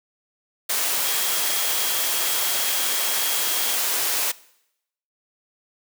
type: tone in noise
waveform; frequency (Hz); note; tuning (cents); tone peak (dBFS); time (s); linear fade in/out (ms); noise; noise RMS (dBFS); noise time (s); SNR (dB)
sine; 3269; G#7; -28; -33; 1.04-3.76; 10; white; -23; 0.69-4.32; -13
effects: noise-tail reverb RT60 0.8 s tail -21 dB re dry + high-pass 400 Hz 12 dB/octave